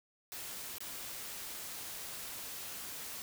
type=noise with dropouts; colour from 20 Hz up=white; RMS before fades=-44 dBFS; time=0.32-3.22 s; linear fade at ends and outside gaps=0 ms; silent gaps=0.783-0.805 s; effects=none